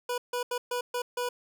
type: tone bursts at uneven times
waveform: 25% pulse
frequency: 490 Hz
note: B4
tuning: 14 cents flat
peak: -25 dBFS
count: 6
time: 0.09-0.18 / 0.33-0.43 / 0.51-0.58 / 0.71-0.81 / 0.94-1.02 / 1.17-1.29 s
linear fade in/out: 5 ms
effects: none